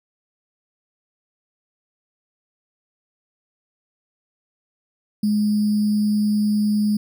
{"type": "tone with sample-and-hold", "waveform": "sine", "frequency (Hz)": 209.8, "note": "G#3", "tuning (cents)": 18, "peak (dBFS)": -16, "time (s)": [5.23, 6.97], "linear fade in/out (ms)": 5, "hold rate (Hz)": 4900, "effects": []}